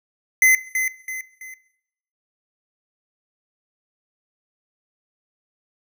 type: tone with echo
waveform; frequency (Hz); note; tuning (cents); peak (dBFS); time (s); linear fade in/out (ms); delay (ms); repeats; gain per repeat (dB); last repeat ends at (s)
square; 2046; C7; -39; -11; 0.42-0.55; 2; 330; 3; -8; 1.54
effects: noise-tail reverb RT60 0.7 s tail -18 dB re dry